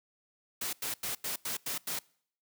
white noise bursts, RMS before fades -35 dBFS, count 7, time 0.61-1.99 s, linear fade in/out 5 ms, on 120 ms, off 90 ms, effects noise-tail reverb RT60 0.6 s tail -25 dB re dry + high-pass 80 Hz 12 dB/octave

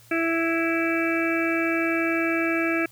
harmonic tone, 330.4 Hz, E4, 4 cents sharp, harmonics 1 / 2 / 4 / 5 / 6 / 7 / 8, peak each -24 / -30 / -32 / -30 / -39 / -28 / -34 dBFS, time 0.11-2.86 s, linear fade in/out 5 ms, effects added 116 Hz sine -54 dBFS peak until 2.91 s + white hiss -54 dBFS RMS until 2.91 s

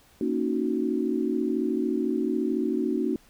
sine chord, D# minor seventh, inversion second, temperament equal, 233.1 / 277.2 / 311.1 / 370 Hz, A#3 / C#4 / D#4 / F#4, 0 / 0 / 0 / 0 cents, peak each -29 dBFS, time 0.21-3.16 s, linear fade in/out 2 ms, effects pink hiss -58 dBFS RMS until 3.29 s

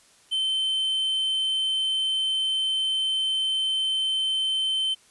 triangle tone, 3086 Hz, G7, 28 cents flat, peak -21 dBFS, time 0.31-4.95 s, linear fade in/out 20 ms, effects white hiss -57 dBFS RMS until 5.1 s + resampled to 24000 Hz

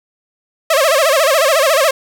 sawtooth tone with vibrato, 593 Hz, D5, 17 cents sharp, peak -6 dBFS, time 0.7-1.91 s, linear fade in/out 5 ms, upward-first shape sine, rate 14 Hz, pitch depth 200 cents each way, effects none

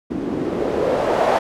blue noise with low-pass filter sweep, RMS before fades -20 dBFS, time 0.1-1.39 s, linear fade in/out 10 ms, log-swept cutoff 260 to 750 Hz, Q 2.8, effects none

